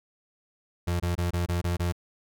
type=tone bursts; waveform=35% pulse; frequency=87.31 Hz; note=F2; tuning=in tune; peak=-23 dBFS; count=7; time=0.87-1.924 s; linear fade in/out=10 ms; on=130 ms; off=24 ms; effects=none